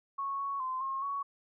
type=tone with pitch steps; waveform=sine; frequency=1103 / 1111 / 1034 / 1076 / 1118 Hz; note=C#6 / C#6 / C6 / C6 / C#6; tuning=-9 / +4 / -21 / +48 / +14 cents; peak=-32 dBFS; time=0.18-1.23 s; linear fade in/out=10 ms; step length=210 ms; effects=none